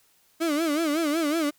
35% pulse tone with vibrato, 311.1 Hz, D#4, in tune, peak -21 dBFS, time 0.4-1.51 s, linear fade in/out 20 ms, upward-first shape sine, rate 5.4 Hz, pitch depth 140 cents each way, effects white hiss -63 dBFS RMS until 1.58 s

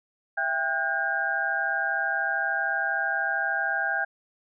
sine tone cluster, 663 / 792 / 1453 / 1606 Hz, E5 / G5 / F#6 / G6, +10 / +18 / -32 / +41 cents, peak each -34 / -31 / -31 / -26 dBFS, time 0.37-4.05 s, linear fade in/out 10 ms, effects none

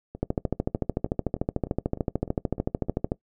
two click trains, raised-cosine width 2 ms, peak -11 / -23 dBFS, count 40 / 10, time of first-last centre 0.23-3.119 / 0.15-2.886 s, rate 13.5 / 3.29 Hz, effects noise-tail reverb RT60 0.1 s tail -20 dB re dry

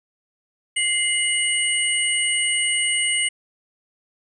sine tone cluster, 2090 / 2920 / 8720 Hz, C7 / F#7 / C#9, -2 / -24 / -29 cents, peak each -23 dBFS, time 0.76-3.29 s, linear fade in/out 10 ms, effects none

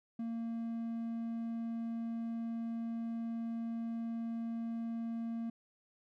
triangle tone, 229.7 Hz, A#3, 25 cents flat, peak -34 dBFS, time 0.19-5.5 s, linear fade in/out 5 ms, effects none

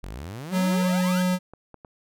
sawtooth exponential sweep, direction up, 41.31 to 1679 Hz, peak -30 dBFS, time 0.03-1.22 s, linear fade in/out 0 ms
square tone with pitch glide, 185 to 182.35 Hz, F#3 to F#3, 0 to -25 cents, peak -21 dBFS, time 0.51-1.39 s, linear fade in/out 50 ms, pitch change -25 cents, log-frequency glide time 0.66-0.91 s
clicks, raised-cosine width 1 ms, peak -29 dBFS, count 4, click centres 1.333 / 1.536 / 1.743 / 1.848 s
effects none

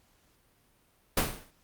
pink noise with exponential decay, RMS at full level -22 dBFS, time 1.17-1.51 s, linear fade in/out 5 ms, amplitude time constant 73 ms, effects pink hiss -67 dBFS RMS until 1.63 s + Opus 48 kbps

